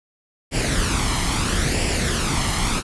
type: noise with flanger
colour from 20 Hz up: pink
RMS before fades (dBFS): -21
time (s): 0.51-2.83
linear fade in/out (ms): 50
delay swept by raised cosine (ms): 0.39 to 0.98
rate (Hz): 0.75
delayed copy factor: +0.55
effects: resampled to 24000 Hz